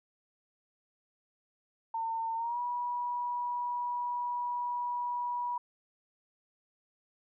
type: tone with pitch glide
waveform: sine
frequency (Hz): 906 to 971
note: A#5 to B5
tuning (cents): -50 to -30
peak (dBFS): -31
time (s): 1.94-5.58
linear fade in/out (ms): 5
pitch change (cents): +120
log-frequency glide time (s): 2.36-2.59
effects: none